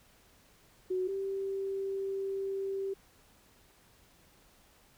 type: tone pair in turn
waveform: sine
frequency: 370 / 389.8 Hz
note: F#4 / G4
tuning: 0 / -10 cents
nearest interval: minor second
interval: 90 cents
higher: second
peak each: -29 / -32 dBFS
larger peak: first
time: 0.9-1.08 / 1.08-2.94 s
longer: second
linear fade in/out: 10 ms
effects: pink hiss -63 dBFS RMS until 4.97 s